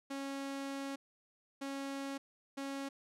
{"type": "tone bursts at uneven times", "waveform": "sawtooth", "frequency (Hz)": 275, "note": "C#4", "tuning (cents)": -14, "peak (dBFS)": -35, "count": 3, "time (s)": [[0.1, 0.96], [1.61, 2.18], [2.57, 2.89]], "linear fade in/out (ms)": 10, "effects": ["low-pass 10000 Hz 12 dB/octave"]}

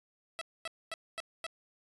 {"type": "tone bursts", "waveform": "10% pulse", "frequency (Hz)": 656, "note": "E5", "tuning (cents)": -9, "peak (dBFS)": -28, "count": 5, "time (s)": [0.39, 1.465], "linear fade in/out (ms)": 0, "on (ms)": 23, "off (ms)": 240, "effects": ["resampled to 22050 Hz"]}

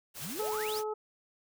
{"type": "noise with tremolo", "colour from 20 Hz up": "white", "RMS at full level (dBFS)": -40, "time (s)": [0.14, 0.84], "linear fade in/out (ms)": 50, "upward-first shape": "sine", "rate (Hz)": 13, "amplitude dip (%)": 25}
{"type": "exponential sweep", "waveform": "sine", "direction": "up", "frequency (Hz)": [116.54, 6800], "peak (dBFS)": -39, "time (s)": [0.2, 0.82], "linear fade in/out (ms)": 50}
{"type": "harmonic tone", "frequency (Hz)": 428.8, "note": "A4", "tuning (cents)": -45, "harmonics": [1, 2, 3], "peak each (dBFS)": [-33, -39, -43], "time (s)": [0.39, 0.94], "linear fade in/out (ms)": 10}
{"effects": []}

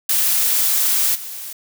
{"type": "noise with level steps", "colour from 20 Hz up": "blue", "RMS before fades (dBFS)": [-17, -31], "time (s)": [0.09, 1.53], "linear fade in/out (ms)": 5, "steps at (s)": 1.14, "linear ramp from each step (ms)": 20, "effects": []}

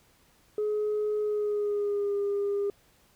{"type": "tone with pitch glide", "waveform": "sine", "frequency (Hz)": [422.2, 403.8], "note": ["G#4", "G#4"], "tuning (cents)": [29, -49], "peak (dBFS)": -24, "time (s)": [0.58, 2.7], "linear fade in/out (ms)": 2, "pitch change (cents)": -78, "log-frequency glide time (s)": [1.21, 2.15], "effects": ["tanh soft clip ceiling -23 dBFS", "pink hiss -63 dBFS RMS until 3.15 s"]}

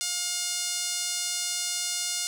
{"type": "tone with band-pass filter", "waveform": "5% pulse", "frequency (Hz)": 712, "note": "F5", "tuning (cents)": 33, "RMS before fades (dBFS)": -30, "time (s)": [0.01, 2.27], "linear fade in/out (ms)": 0, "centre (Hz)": 7500, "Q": 0.63, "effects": ["9-bit"]}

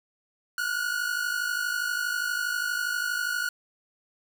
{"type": "tone pair together", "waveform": "45% pulse", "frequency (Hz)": [1427.6, 1480], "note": ["F6", "F#6"], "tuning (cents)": [38, 0], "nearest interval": "minor second", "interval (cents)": 62, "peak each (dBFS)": [-30, -29], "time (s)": [0.58, 3.49], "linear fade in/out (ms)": 2, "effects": []}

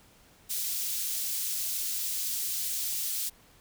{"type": "high-pass noise", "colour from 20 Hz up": "white", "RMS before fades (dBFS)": -32, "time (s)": [0.49, 3.3], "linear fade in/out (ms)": 20, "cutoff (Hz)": 4100, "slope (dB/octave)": 12, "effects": ["pink hiss -59 dBFS RMS until 3.6 s"]}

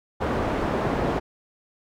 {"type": "low-pass noise", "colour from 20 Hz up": "white", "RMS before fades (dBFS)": -25, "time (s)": [0.2, 1.2], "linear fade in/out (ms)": 20, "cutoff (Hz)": 720, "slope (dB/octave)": 12, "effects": []}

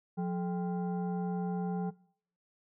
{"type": "tone with frequency modulation", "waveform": "sine", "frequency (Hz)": 179, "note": "F3", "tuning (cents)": 43, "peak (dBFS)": -30, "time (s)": [0.17, 1.91], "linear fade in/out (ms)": 20, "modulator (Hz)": 609, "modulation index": 0.63, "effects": ["noise-tail reverb RT60 0.6 s tail -22 dB re dry"]}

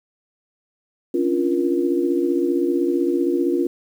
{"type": "tone cluster", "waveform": "sine", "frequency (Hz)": [276.4, 291.8, 346.8, 473.5], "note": ["C#4", "D4", "F4", "A#4"], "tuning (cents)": [-5, -11, -12, 27], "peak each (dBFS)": [-23, -26, -19, -28], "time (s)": [1.14, 3.67], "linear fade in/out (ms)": 5, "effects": ["8-bit"]}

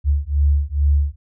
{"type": "beating tone pair", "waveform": "sine", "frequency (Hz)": [70.9, 73.2], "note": ["C#2", "D2"], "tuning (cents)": [40, -5], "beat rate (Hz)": 2.3, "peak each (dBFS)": -17, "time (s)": [0.04, 1.16], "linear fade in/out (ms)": 50, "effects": []}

